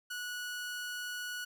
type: tone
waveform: sawtooth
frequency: 1467 Hz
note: F#6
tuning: 15 cents flat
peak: -34 dBFS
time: 0.1-1.45 s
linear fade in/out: 10 ms
effects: none